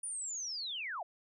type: linear sweep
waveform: sine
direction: down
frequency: 9670 to 612 Hz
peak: -37 dBFS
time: 0.03-1.03 s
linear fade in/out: 5 ms
effects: none